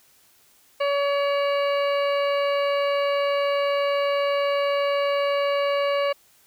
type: harmonic tone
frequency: 566 Hz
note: C#5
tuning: 36 cents sharp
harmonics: 1 / 2 / 3 / 4 / 5 / 7 / 8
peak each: -21 / -28 / -36 / -33 / -34 / -43 / -43 dBFS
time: 0.8-6.13 s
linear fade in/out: 10 ms
effects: white hiss -58 dBFS RMS until 6.46 s